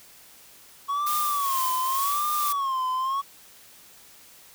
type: tone with vibrato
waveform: triangle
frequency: 1108 Hz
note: C#6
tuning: 1 cent flat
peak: -22 dBFS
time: 0.88-3.22 s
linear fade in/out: 20 ms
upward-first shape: sine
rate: 0.87 Hz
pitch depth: 140 cents each way
type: noise with tremolo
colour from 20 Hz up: blue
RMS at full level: -29 dBFS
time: 1.06-2.53 s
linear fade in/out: 10 ms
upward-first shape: triangle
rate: 2.3 Hz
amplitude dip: 45%
effects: white hiss -51 dBFS RMS until 4.54 s